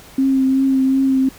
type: tone with vibrato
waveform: sine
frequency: 266.3 Hz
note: C4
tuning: 31 cents sharp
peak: -12 dBFS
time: 0.18-1.29 s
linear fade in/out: 5 ms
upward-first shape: triangle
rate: 2.7 Hz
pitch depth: 22 cents each way
effects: pink hiss -42 dBFS RMS until 1.38 s